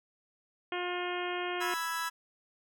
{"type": "harmonic tone", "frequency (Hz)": 356.4, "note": "F4", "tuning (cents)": 35, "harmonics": [1, 2, 3, 4, 5, 6, 7, 8, 9], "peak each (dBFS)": [-36, -39, -41, -42, -43, -44, -44, -45, -46], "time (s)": [0.72, 1.74], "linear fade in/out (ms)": 2}
{"type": "chord", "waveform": "40% pulse", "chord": "E major", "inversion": "second", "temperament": "equal", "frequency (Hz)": [987.8, 1318.5, 1661.2], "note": ["B5", "E6", "G#6"], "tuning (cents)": [0, 0, 0], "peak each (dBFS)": -36, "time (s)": [1.6, 2.1], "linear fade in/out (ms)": 20}
{"effects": []}